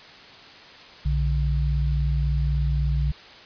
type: tone pair together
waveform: sine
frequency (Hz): 60.7 / 144.37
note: B1 / D3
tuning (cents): -29 / -29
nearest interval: octave + minor third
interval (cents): 1500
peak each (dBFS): -21 / -25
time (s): 1.05-3.12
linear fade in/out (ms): 10
effects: white hiss -45 dBFS RMS until 3.45 s + resampled to 11025 Hz